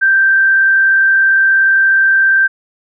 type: tone with frequency modulation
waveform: sine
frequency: 1568 Hz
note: G6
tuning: in tune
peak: -7 dBFS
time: 0.01-2.48 s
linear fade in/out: 20 ms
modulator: 42.9 Hz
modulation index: 0.37
effects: none